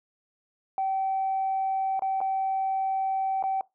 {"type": "tone with dropouts", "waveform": "sine", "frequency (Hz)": 770, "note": "G5", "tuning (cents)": -31, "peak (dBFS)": -23, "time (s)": [0.78, 3.61], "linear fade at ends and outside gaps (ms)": 1, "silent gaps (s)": [[1.994, 2.021], [2.205, 2.213], [3.426, 3.438]], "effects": ["noise-tail reverb RT60 0.2 s tail -22 dB re dry", "tanh soft clip ceiling -20 dBFS"]}